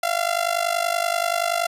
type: tone with amplitude modulation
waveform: sawtooth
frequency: 687 Hz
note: F5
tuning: 29 cents flat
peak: -13 dBFS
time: 0.03-1.67 s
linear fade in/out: 5 ms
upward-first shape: sine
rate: 50.5 Hz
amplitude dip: 85%
effects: resampled to 32000 Hz